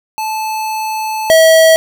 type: tone pair in turn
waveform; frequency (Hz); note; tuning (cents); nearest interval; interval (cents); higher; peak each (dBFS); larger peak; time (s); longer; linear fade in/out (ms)
square; 871 / 645.5; A5 / E5; -18 / -37; perfect fourth; 519; first; -17 / -5; second; 0.18-1.3 / 1.3-1.76; first; 0
effects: none